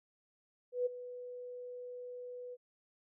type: tone with ADSR envelope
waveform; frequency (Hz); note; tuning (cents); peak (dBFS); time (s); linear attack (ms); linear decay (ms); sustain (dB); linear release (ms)
sine; 493.9; B4; 0; -28; 0.72-2.57; 140; 15; -15; 38
effects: none